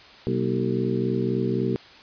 harmonic tone with a mistuned harmonic, 63.8 Hz, C2, 43 cents flat, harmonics 2 / 3 / 4 / 5 / 6 / 7, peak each -28 / -29 / -28 / -31 / -27 / -32 dBFS, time 0.27-1.76 s, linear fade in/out 0 ms, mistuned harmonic 4, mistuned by -110 cents, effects white hiss -47 dBFS RMS until 2.02 s + resampled to 11025 Hz

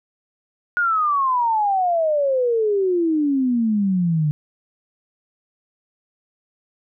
sine exponential sweep, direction down, 1458 to 146.6 Hz, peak -16 dBFS, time 0.77-4.31 s, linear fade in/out 0 ms, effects none

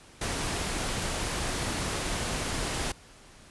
pink noise, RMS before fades -31 dBFS, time 0.21-2.92 s, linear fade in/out 5 ms, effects pink hiss -53 dBFS RMS until 3.5 s + resampled to 24000 Hz

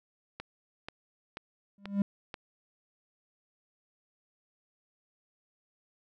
click train, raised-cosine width 0.3 ms, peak -23 dBFS, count 5, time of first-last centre 0.4-2.342 s, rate 2.06 Hz
triangle tone with exponential growth, 200 Hz, G3, 35 cents sharp, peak -19 dBFS, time 1.78-2.02 s, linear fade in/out 2 ms, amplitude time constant 52 ms
effects none

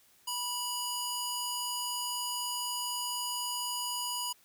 square tone with band-pass filter, 978 Hz, B5, 17 cents flat, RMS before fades -35 dBFS, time 0.27-4.33 s, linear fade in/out 10 ms, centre 8600 Hz, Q 0.54, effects white hiss -64 dBFS RMS until 4.44 s

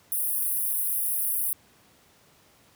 pink high-pass noise, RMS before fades -27 dBFS, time 0.12-1.53 s, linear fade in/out 0 ms, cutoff 9600 Hz, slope 96 dB/octave, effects pink hiss -59 dBFS RMS until 2.75 s + high-pass 80 Hz 12 dB/octave

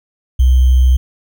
sine tone with sample-and-hold, 63.6 Hz, C2, 48 cents flat, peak -6 dBFS, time 0.39-0.97 s, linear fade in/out 10 ms, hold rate 3150 Hz, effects none

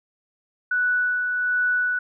sine tone with tremolo, 1480 Hz, F#6, in tune, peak -18 dBFS, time 0.71-1.99 s, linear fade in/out 5 ms, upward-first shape sine, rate 1.3 Hz, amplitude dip 35%, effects none

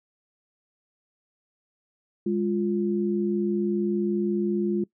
sine tone pair together, 204.3 / 349.5 Hz, G#3 / F4, -28 / +1 cents, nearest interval major sixth, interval 929 cents, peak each -25 dBFS, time 2.26-4.84 s, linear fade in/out 5 ms, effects noise-tail reverb RT60 0.1 s tail -21 dB re dry

